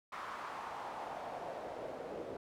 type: noise with band-pass filter sweep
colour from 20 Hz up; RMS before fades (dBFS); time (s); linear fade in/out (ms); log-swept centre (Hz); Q
pink; -44; 0.12-2.37; 5; 1200 to 460; 2.6
effects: none